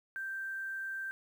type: tone with quantisation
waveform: sine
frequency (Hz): 1568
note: G6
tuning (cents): 0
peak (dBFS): -36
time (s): 0.16-1.11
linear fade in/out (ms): 0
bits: 10
effects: none